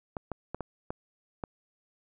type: clicks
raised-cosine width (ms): 1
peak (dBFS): -20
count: 6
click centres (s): 0.168 / 0.317 / 0.546 / 0.607 / 0.905 / 1.438
effects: none